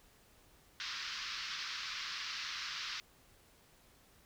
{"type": "band-pass noise", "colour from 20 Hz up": "white", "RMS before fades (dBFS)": -42, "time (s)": [0.8, 3], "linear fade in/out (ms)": 0, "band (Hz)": [1100, 5400], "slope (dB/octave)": 48, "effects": ["pink hiss -65 dBFS RMS until 4.25 s"]}